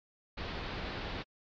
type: low-pass noise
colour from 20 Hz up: pink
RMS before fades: -40 dBFS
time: 0.37-1.23 s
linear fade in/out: 10 ms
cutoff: 4600 Hz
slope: 48 dB/octave
effects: AAC 48 kbps